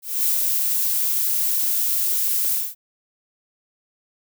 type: noise with ADSR envelope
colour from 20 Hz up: violet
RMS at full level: -19 dBFS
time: 0.02-2.75 s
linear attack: 250 ms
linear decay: 94 ms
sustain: -2 dB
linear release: 210 ms
effects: none